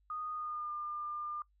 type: tone with pitch glide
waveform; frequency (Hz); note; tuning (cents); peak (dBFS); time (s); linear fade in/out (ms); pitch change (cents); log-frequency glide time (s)
sine; 1236 to 1200.8; D#6 to D6; -12 to +38; -37; 0.1-1.42; 2; -50; 0.33-0.73
effects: noise-tail reverb RT60 0.1 s tail -21 dB re dry + added 50 Hz sine -68 dBFS peak until 1.6 s